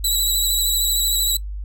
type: tone with vibrato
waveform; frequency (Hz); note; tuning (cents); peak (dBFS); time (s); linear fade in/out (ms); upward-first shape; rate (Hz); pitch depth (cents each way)
15% pulse; 3921; B7; -13; -11; 0.04-1.37; 5; triangle; 13; 42
effects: noise-tail reverb RT60 0.1 s tail -20 dB re dry + added 50 Hz sine -26 dBFS peak until 1.64 s